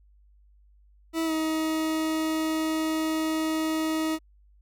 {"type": "tone with pitch glide", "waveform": "40% pulse", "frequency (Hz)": [325.6, 316.5], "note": ["E4", "D#4"], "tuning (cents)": [-21, 30], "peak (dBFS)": -24, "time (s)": [1.13, 4.19], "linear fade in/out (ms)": 50, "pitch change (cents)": -49, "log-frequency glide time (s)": [1.25, 1.32], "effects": ["added 50 Hz sine -55 dBFS peak until 4.61 s"]}